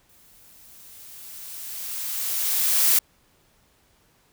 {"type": "noise with exponential growth", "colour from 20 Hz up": "blue", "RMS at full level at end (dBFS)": -17, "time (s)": [0.09, 2.99], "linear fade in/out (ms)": 5, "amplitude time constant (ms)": 630, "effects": ["pink hiss -62 dBFS RMS until 4.32 s"]}